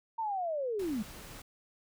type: linear sweep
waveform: sine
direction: down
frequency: 924 to 193.4 Hz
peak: -31 dBFS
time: 0.18-1.03 s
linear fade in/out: 10 ms
type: noise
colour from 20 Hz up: pink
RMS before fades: -48 dBFS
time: 0.79-1.42 s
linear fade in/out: 5 ms
effects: none